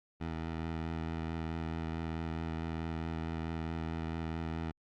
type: tone with vibrato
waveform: 15% pulse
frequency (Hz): 81.4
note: E2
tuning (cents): -21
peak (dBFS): -29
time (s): 0.2-4.72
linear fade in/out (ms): 20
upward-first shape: sine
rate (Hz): 4.6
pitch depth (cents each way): 18
effects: low-pass 3000 Hz 12 dB/octave + Opus 48 kbps